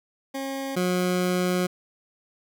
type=tone pair in turn; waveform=20% pulse; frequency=270.9 / 180.8 Hz; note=C#4 / F#3; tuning=-40 / -40 cents; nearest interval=perfect fifth; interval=700 cents; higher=first; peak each=-24 / -17 dBFS; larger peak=second; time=0.34-0.76 / 0.76-1.67 s; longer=second; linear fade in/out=10 ms; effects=none